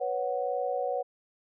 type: chord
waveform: sine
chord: B suspended second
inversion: none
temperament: just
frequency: 493.9 / 555.6 / 740.8 Hz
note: B4 / C#5 / F#5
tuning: 0 / +4 / +2 cents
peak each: -32 dBFS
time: 0-1.03 s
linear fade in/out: 20 ms
effects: none